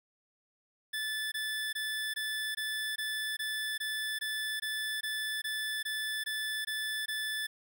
25% pulse tone bursts, 1742 Hz, A6, 18 cents flat, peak -29 dBFS, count 16, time 0.93-7.47 s, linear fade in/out 10 ms, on 390 ms, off 20 ms, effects 11-bit

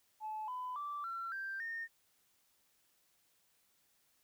sine tone with pitch steps, 864 / 1004 / 1166.7 / 1355.8 / 1575.5 / 1830.8 Hz, A5 / B5 / D6 / E6 / G6 / A#6, -32 / +28 / -12 / +48 / +8 / -32 cents, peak -38 dBFS, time 0.2-1.88 s, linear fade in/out 50 ms, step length 280 ms, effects tanh soft clip ceiling -34 dBFS + white hiss -74 dBFS RMS until 4.23 s

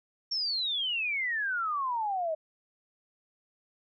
sine exponential sweep, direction down, 5550 to 616 Hz, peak -28 dBFS, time 0.31-2.35 s, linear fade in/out 10 ms, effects none

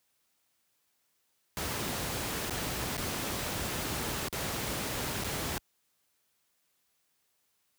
pink noise with dropouts, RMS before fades -34 dBFS, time 1.57-5.58 s, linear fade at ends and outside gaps 0 ms, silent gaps 2.497-2.507 / 2.969-2.978 / 4.284-4.327 / 5.238-5.244 s, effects white hiss -75 dBFS RMS until 7.78 s + high-pass 60 Hz 12 dB/octave

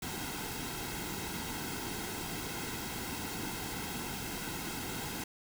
pink noise with comb filter, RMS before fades -39 dBFS, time 0.02-5.24 s, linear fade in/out 5 ms, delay 1.7 ms, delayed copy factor -0.65, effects none

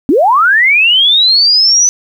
sine linear sweep, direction up, 240 to 6050 Hz, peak -5 dBFS, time 0.09-1.89 s, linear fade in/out 0 ms, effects 7-bit

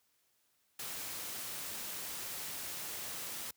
white noise, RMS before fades -42 dBFS, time 0.79-3.51 s, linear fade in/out 5 ms, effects white hiss -75 dBFS RMS until 3.56 s + high-pass 60 Hz 12 dB/octave

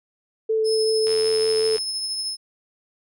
sine tone with vibrato, 440 Hz, A4, in tune, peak -18 dBFS, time 0.49-1.77 s, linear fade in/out 10 ms, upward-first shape sine, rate 5.3 Hz, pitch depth 9 cents each way
35% pulse tone with tremolo, 5200 Hz, E8, 24 cents flat, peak -21 dBFS, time 0.64-2.37 s, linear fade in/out 50 ms, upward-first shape triangle, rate 13 Hz, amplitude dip 35%
click train, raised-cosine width 0.2 ms, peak -17 dBFS, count 62, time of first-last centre 1.07-1.782 s, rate 85.7 Hz
effects none

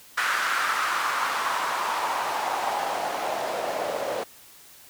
white noise with band-pass filter sweep, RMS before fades -27 dBFS, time 0.17-4.24 s, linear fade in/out 10 ms, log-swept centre 1500 to 550 Hz, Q 3.1, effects white hiss -50 dBFS RMS until 4.89 s

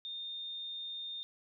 sine tone, 3643 Hz, A#7, 41 cents flat, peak -39 dBFS, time 0.05-1.23 s, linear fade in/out 0 ms, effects none

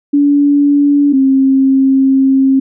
sine tone pair in turn, 286.7 / 267.9 Hz, D4 / C4, -42 / +41 cents, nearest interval minor second, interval 117 cents, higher first, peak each -6 dBFS, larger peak neither, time 0.13-1.13 / 1.13-2.6 s, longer second, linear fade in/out 10 ms, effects none

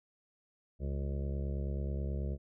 harmonic tone, 69.3 Hz, C#2, in tune, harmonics 1 / 2 / 3 / 5 / 6 / 7 / 8 / 9, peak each -34 / -40 / -44 / -48 / -50 / -51 / -52 / -53 dBFS, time 0.79-2.38 s, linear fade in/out 50 ms, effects none

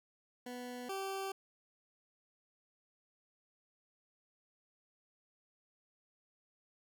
20% pulse tone pair in turn, 246.9 / 387.8 Hz, B3 / G4, 0 / -19 cents, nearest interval minor sixth, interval 781 cents, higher second, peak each -38 / -33 dBFS, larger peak second, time 0.46-0.89 / 0.89-1.32 s, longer neither, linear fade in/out 5 ms, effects none

